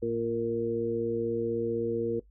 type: harmonic tone with a mistuned harmonic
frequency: 116 Hz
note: A#2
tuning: 8 cents flat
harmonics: 1 / 2 / 3 / 4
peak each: -40 / -35 / -32 / -28 dBFS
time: 0.02-2.2 s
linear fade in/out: 10 ms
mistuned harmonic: 1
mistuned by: -78 cents
effects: noise-tail reverb RT60 0.1 s tail -18 dB re dry + added 50 Hz sine -55 dBFS peak until 2.3 s